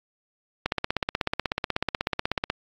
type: click train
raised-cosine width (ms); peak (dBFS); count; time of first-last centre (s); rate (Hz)
0.3; -8; 31; 0.66-2.5; 16.3
effects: AAC 48 kbps